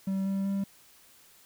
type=tone with pitch steps; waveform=triangle; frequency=192.8 / 194.82 / 196.85 Hz; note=G3 / G3 / G3; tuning=-28 / -10 / +8 cents; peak=-25 dBFS; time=0.07-0.64 s; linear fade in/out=5 ms; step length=190 ms; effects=white hiss -58 dBFS RMS until 1.45 s